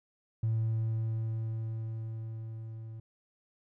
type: tone with level ramp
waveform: triangle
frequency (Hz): 111.8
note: A2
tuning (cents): +28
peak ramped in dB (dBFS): -23 to -39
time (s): 0.43-3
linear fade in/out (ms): 5
effects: tanh soft clip ceiling -23 dBFS